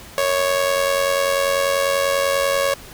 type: tone with amplitude modulation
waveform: sawtooth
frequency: 554 Hz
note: C#5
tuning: 1 cent flat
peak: -10 dBFS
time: 0.18-2.74 s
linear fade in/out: 0 ms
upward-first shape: sine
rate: 90.2 Hz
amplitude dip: 65%
effects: pink hiss -40 dBFS RMS until 2.93 s